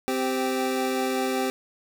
25% pulse tone pair together, 259.6 / 392 Hz, C4 / G4, -13 / 0 cents, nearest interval perfect fifth, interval 713 cents, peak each -23 dBFS, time 0.08-1.5 s, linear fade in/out 0 ms, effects none

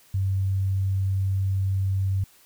sine tone, 96.3 Hz, G2, 30 cents flat, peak -21 dBFS, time 0.14-2.24 s, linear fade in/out 5 ms, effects white hiss -56 dBFS RMS until 2.45 s

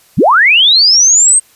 sine linear sweep, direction up, 73.42 to 8530 Hz, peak -4 dBFS, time 0.17-1.4 s, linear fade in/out 20 ms, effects white hiss -47 dBFS RMS until 1.55 s + resampled to 32000 Hz

